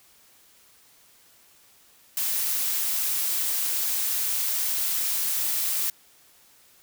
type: noise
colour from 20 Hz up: blue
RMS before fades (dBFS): -26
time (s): 2.17-5.9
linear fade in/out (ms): 2
effects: white hiss -57 dBFS RMS until 6.82 s